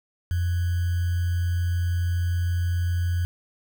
sine tone with sample-and-hold, 87.31 Hz, F2, in tune, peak -21 dBFS, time 0.31-3.25 s, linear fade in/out 0 ms, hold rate 1575 Hz, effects none

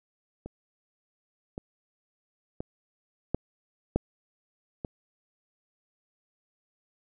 clicks, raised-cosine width 2 ms, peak -25 / -22 / -20 / -12 / -10 / -20 dBFS, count 6, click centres 0.46 / 1.579 / 2.605 / 3.346 / 3.96 / 4.848 s, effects none

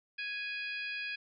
harmonic tone with a mistuned harmonic, 830.6 Hz, G#5, in tune, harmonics 2 / 3 / 4 / 5 / 6, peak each -41 / -38 / -47 / -52 / -47 dBFS, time 0.18-1.16 s, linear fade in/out 10 ms, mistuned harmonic 6, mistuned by -54 cents, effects none

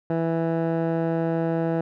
15% pulse tone with low-pass filter, 164.81 Hz, E3, in tune, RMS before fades -24 dBFS, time 0.1-1.81 s, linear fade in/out 2 ms, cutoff 980 Hz, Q 0.98, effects none

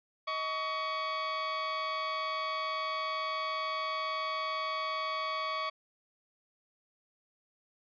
sawtooth tone pair together, 631.4 / 1125 Hz, D#5 / C#6, +25 / +25 cents, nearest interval minor seventh, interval 1000 cents, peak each -35 / -29 dBFS, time 0.27-5.7 s, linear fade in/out 10 ms, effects resampled to 11025 Hz

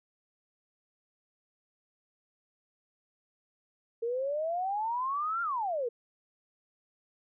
sine exponential two-way sweep, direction up then down, 453 to 1410 to 453 Hz, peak -29 dBFS, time 4.02-5.89 s, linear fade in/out 10 ms, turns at 5.42 s, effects none

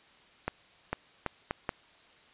accelerating click train, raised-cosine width 0.5 ms, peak -15 dBFS, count 5, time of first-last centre 0.48-1.692 s, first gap 450 ms, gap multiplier 0.74, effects white hiss -59 dBFS RMS until 2.33 s + resampled to 8000 Hz

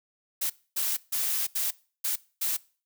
blue noise bursts at uneven times, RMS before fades -28 dBFS, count 6, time 0.41-0.5 / 0.76-0.97 / 1.12-1.47 / 1.55-1.71 / 2.04-2.16 / 2.41-2.57 s, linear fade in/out 10 ms, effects noise-tail reverb RT60 0.4 s tail -22 dB re dry

